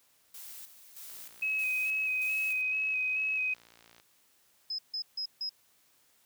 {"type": "noise with tremolo", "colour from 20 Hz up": "blue", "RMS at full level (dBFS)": -46, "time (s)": [0.34, 2.62], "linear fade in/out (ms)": 5, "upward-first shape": "square", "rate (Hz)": 1.6, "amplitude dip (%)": 65}
{"type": "click train", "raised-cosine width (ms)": 0.2, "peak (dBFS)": -38, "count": 168, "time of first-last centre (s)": [1.1, 3.999], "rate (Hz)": 57.6}
{"type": "tone with vibrato", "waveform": "sine", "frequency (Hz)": 2541, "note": "D#7", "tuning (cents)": 36, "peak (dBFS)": -28, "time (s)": [1.42, 3.54], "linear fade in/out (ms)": 5, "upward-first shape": "square", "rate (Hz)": 2.3, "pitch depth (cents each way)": 16}
{"type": "tone bursts", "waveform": "sine", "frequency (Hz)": 5100, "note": "D#8", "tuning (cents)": 42, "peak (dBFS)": -32, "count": 4, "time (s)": [4.7, 5.494], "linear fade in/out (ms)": 5, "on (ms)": 86, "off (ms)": 150}
{"effects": ["white hiss -67 dBFS RMS until 6.25 s", "high-pass 60 Hz 12 dB/octave"]}